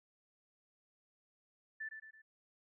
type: tone with echo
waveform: sine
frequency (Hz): 1760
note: A6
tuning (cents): 0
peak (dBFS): -40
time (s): 1.8-1.89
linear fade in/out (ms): 10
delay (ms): 110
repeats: 3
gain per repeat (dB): -6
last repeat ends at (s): 2.22
effects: none